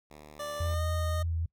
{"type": "tone", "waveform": "5% pulse", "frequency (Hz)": 75.2, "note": "D2", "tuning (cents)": 42, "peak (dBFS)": -37, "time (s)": [0.1, 0.75], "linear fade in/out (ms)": 10}
{"type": "tone with pitch glide", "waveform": "25% pulse", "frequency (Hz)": [587.3, 616.1], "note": ["D5", "D#5"], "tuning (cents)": [0, -17], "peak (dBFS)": -31, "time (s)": [0.39, 1.23], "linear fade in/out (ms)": 10, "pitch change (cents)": 83, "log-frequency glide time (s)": [0.61, 0.82]}
{"type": "tone with vibrato", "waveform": "sine", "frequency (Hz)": 83, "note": "E2", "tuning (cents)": 12, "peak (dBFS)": -28, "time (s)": [0.6, 1.46], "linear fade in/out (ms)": 5, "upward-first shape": "triangle", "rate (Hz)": 3.6, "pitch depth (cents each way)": 28}
{"effects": ["noise-tail reverb RT60 0.1 s tail -24 dB re dry"]}